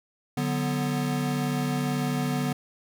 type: chord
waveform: square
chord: B minor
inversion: first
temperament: equal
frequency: 146.83 / 185 / 246.9 Hz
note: D3 / F#3 / B3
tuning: 0 / 0 / 0 cents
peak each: -29 / -34 / -29 dBFS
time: 0.37-2.53 s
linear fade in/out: 5 ms
effects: none